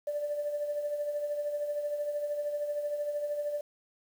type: tone with tremolo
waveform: sine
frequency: 587.3 Hz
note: D5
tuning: in tune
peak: -27 dBFS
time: 0.07-3.61 s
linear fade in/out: 5 ms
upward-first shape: triangle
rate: 13 Hz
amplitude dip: 60%
effects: tanh soft clip ceiling -24 dBFS + 9-bit